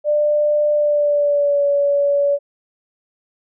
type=tone with pitch glide; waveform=sine; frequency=595 to 569.1 Hz; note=D5 to C#5; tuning=+22 to +45 cents; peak=-13 dBFS; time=0.04-2.39 s; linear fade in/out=50 ms; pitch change=-77 cents; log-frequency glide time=0.72-1.65 s; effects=none